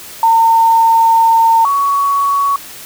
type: tone pair in turn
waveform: sine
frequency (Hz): 909 / 1120.7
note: A#5 / C#6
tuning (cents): -44 / +19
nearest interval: major third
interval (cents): 363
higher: second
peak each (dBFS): -6 / -10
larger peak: first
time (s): 0.23-1.65 / 1.65-2.56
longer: first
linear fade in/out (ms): 2
effects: white hiss -32 dBFS RMS until 2.85 s